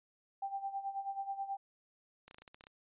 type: tone with tremolo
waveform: sine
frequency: 787 Hz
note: G5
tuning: 7 cents sharp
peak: -34 dBFS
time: 0.42-1.57 s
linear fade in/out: 5 ms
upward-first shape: sine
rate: 9.3 Hz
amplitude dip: 75%
type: clicks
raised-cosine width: 0.2 ms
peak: -35 dBFS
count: 10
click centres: 2.28 / 2.311 / 2.345 / 2.384 / 2.42 / 2.478 / 2.545 / 2.609 / 2.639 / 2.669 s
effects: resampled to 8000 Hz